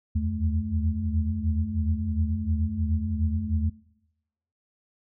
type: tone cluster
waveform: sine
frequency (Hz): 79.1 / 82 / 88.8 / 216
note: D#2 / E2 / F2 / A3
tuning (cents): +29 / -9 / +29 / -32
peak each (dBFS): -29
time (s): 0.15-3.7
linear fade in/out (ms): 10
effects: noise-tail reverb RT60 0.9 s tail -21 dB re dry